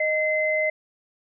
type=tone pair together; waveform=sine; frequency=620 / 2058 Hz; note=D#5 / C7; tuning=-6 / -29 cents; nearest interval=octave + major sixth; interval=2077 cents; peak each=-23 dBFS; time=0-0.7 s; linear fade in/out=5 ms; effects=none